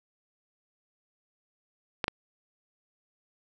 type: clicks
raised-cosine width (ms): 0.3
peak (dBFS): -11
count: 2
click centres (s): 2.042 / 2.081
effects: none